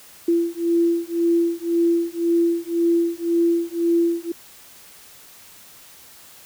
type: beating tone pair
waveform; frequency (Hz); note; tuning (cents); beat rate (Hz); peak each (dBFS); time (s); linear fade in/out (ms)
sine; 337.7 / 339.6; E4 / F4; +42 / -48; 1.9; -20; 0.28-4.32; 5
effects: white hiss -46 dBFS RMS until 6.45 s